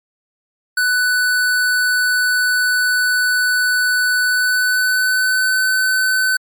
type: tone with pitch glide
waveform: square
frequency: 1492 to 1516.3 Hz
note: F#6 to F#6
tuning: +14 to +42 cents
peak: -14 dBFS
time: 0.77-6.37 s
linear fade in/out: 5 ms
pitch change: +28 cents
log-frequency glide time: 4.22-5.61 s
effects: MP3 96 kbps